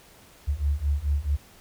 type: beating tone pair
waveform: sine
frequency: 69.6 / 74.2 Hz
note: C#2 / D2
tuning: +8 / +18 cents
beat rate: 4.6 Hz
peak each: -26 / -25 dBFS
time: 0.47-1.37 s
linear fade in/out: 20 ms
effects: pink hiss -53 dBFS RMS until 1.6 s